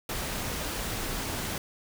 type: noise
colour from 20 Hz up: pink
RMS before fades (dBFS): -33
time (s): 0.09-1.58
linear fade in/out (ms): 2
effects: none